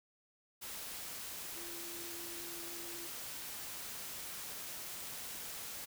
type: tone in noise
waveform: sine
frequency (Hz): 341.2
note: F4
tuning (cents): -40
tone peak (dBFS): -51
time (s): 1.55-3.08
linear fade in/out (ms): 20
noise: white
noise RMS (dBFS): -45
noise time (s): 0.61-5.86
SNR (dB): -9
effects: none